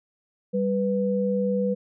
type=tone pair together; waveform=sine; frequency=195.9 / 493.6 Hz; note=G3 / B4; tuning=-1 / -1 cents; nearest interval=octave + major third; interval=1600 cents; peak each=-24 dBFS; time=0.53-1.75 s; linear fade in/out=20 ms; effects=none